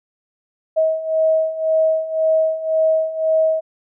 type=beating tone pair; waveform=sine; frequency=636 / 637.9 Hz; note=D#5 / D#5; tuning=+38 / +43 cents; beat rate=1.9 Hz; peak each=-20 / -16 dBFS; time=0.76-3.61 s; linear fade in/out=20 ms; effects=none